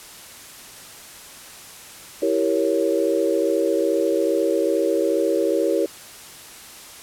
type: chord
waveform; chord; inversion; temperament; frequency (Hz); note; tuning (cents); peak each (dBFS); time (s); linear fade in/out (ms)
sine; E diminished seventh; none; equal; 329.6 / 392 / 466.2 / 554.4; E4 / G4 / Bb4 / Db5; 0 / 0 / 0 / 0; -23; 2.22-5.86; 5
effects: white hiss -41 dBFS RMS until 7.02 s + low-pass 12000 Hz 12 dB/octave